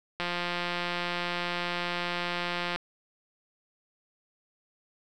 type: click train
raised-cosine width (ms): 0.3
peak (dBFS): -15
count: 449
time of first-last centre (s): 0.2-2.76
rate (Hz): 175
effects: none